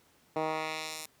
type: tone with band-pass filter sweep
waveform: 10% pulse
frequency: 157.1 Hz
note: D#3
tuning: 17 cents sharp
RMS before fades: -35 dBFS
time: 0.36-1.06 s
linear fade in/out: 2 ms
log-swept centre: 630 to 9800 Hz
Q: 0.78
effects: pink hiss -65 dBFS RMS until 1.2 s + high-pass 100 Hz 12 dB/octave